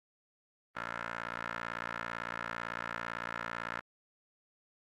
15% pulse tone with band-pass filter, 57.9 Hz, A#1, 11 cents flat, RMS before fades -40 dBFS, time 0.75-3.81 s, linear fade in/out 20 ms, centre 1500 Hz, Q 2.6, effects Opus 32 kbps

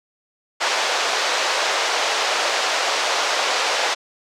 pink band-pass noise, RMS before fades -21 dBFS, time 0.6-3.95 s, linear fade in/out 20 ms, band 520 to 6300 Hz, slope 24 dB/octave, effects none

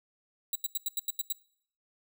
5% pulse tone bursts, 3893 Hz, B7, 26 cents flat, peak -21 dBFS, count 8, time 0.53-1.324 s, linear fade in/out 2 ms, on 24 ms, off 86 ms, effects noise-tail reverb RT60 0.6 s tail -22 dB re dry

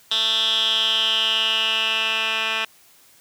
10% pulse tone with band-pass filter sweep, 221.6 Hz, A3, 13 cents sharp, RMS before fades -21 dBFS, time 0.11-2.65 s, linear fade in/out 5 ms, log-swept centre 3600 to 2400 Hz, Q 6.8, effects white hiss -53 dBFS RMS until 3.2 s + high-pass 60 Hz 12 dB/octave

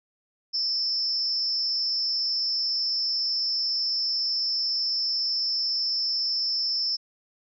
sine tone with amplitude modulation, 5274 Hz, E8, in tune, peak -20 dBFS, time 0.53-6.97 s, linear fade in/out 20 ms, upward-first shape sine, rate 282 Hz, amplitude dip 80%, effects none

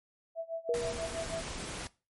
sine tone with tremolo, 659.3 Hz, E5, in tune, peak -31 dBFS, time 0.35-1.46 s, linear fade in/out 50 ms, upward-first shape sine, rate 6.2 Hz, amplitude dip 85%
sine tone with exponential decay, 476.1 Hz, A#4, 37 cents sharp, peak -26 dBFS, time 0.69-1.38 s, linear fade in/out 2 ms, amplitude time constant 150 ms
pink noise, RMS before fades -40 dBFS, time 0.74-1.87 s, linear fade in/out 0 ms
effects noise-tail reverb RT60 0.3 s tail -20 dB re dry + MP3 48 kbps

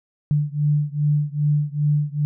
sine beating tone pair, 146.83 / 149.33 Hz, D3 / D3, 0 / +29 cents, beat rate 2.5 Hz, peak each -20 / -21 dBFS, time 0.31-2.25 s, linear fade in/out 0 ms, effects none

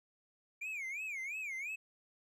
triangle tone with vibrato, 2319 Hz, D7, 22 cents flat, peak -37 dBFS, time 0.61-1.76 s, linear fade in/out 10 ms, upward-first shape sine, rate 2.9 Hz, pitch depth 200 cents each way, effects none

